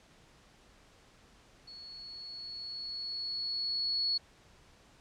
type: tone with level ramp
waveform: sine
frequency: 4379 Hz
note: C#8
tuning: 22 cents flat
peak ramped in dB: -46 to -27 dBFS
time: 1.67-4.18 s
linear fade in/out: 10 ms
effects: pink hiss -61 dBFS RMS until 5 s + low-pass 7000 Hz 12 dB/octave